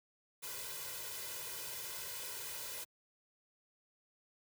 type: noise with comb filter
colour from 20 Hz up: white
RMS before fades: -44 dBFS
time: 0.42-2.85 s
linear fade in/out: 20 ms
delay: 2 ms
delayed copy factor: +1
effects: high-pass 80 Hz 12 dB/octave